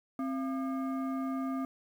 sine tone with frequency modulation, 264.2 Hz, C4, 17 cents sharp, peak -31 dBFS, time 0.19-1.65 s, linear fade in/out 2 ms, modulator 944 Hz, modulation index 0.63, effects 10-bit

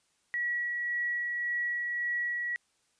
sine tone with tremolo, 1926 Hz, B6, 44 cents flat, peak -28 dBFS, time 0.34-2.56 s, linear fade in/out 0 ms, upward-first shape sine, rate 1.8 Hz, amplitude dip 25%, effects white hiss -72 dBFS RMS until 2.99 s + resampled to 22050 Hz

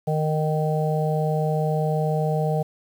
harmonic tone, 154.6 Hz, D#3, 11 cents flat, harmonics 1 / 3 / 4 / 5, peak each -22 / -27 / -28 / -29 dBFS, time 0.07-2.63 s, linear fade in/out 10 ms, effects 8-bit

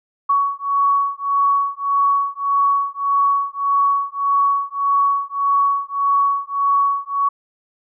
sine beating tone pair, 1120 / 1121.7 Hz, C#6 / C#6, +18 / +20 cents, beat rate 1.7 Hz, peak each -18 dBFS, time 0.29-7.29 s, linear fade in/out 10 ms, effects none

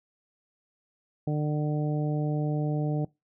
harmonic tone, 150 Hz, D3, 37 cents sharp, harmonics 1 / 2 / 3 / 4 / 5, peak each -26 / -32 / -36 / -38 / -40 dBFS, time 1.27-3.05 s, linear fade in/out 5 ms, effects noise-tail reverb RT60 0.2 s tail -22 dB re dry

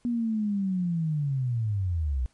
sine linear sweep, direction down, 243 to 59.3 Hz, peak -24 dBFS, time 0.05-2.26 s, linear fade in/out 0 ms, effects pink hiss -66 dBFS RMS until 2.33 s + MP3 48 kbps

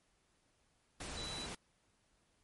sine tone in noise, 3951 Hz, B7, in tune, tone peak -44 dBFS, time 1.17-1.46 s, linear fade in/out 5 ms, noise pink, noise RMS -45 dBFS, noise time 1-1.55 s, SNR -2 dB, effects pink hiss -75 dBFS RMS until 2.43 s + MP3 48 kbps

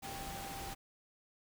sine tone in noise, 787 Hz, G5, 7 cents sharp, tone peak -46 dBFS, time 0.02-0.75 s, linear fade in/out 20 ms, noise pink, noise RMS -45 dBFS, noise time 0.02-0.75 s, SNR -4 dB, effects none

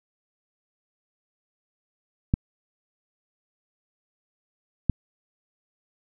clicks, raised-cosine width 5 ms, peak -7 dBFS, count 2, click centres 2.339 / 4.897 s, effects none

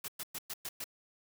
white noise bursts, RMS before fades -40 dBFS, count 6, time 0.04-0.842 s, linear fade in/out 5 ms, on 42 ms, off 110 ms, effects none

